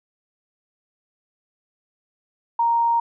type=tone; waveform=sine; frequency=932.3 Hz; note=A#5; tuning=in tune; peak=-16 dBFS; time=2.59-3 s; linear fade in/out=5 ms; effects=none